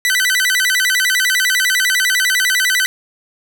sawtooth tone with vibrato, 1737 Hz, A6, 23 cents flat, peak -9 dBFS, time 0.05-2.86 s, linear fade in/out 0 ms, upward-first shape square, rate 10 Hz, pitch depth 220 cents each way, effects none

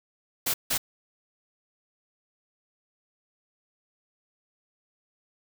white noise bursts at uneven times, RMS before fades -26 dBFS, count 2, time 0.46-0.54 / 0.7-0.78 s, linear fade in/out 10 ms, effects none

